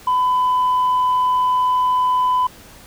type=tone; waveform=sine; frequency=1004 Hz; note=B5; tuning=28 cents sharp; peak=-12 dBFS; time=0.07-2.47 s; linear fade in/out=5 ms; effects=tanh soft clip ceiling -12 dBFS + pink hiss -43 dBFS RMS until 2.86 s